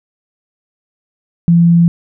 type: tone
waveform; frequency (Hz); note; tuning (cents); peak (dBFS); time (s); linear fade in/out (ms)
sine; 170; F3; -46; -5; 1.48-1.88; 0
effects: none